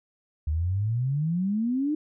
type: exponential sweep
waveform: sine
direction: up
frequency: 73.42 to 311.1 Hz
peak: -23 dBFS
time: 0.47-1.95 s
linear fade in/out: 5 ms
effects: none